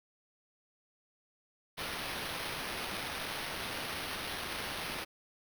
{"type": "noise with sample-and-hold", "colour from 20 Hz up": "white", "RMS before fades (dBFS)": -39, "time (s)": [1.77, 5.05], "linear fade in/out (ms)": 20, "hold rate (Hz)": 7350, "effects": []}